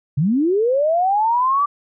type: linear sweep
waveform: sine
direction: up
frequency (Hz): 127.9 to 1174.7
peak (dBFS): -14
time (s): 0.17-1.66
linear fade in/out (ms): 10
effects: none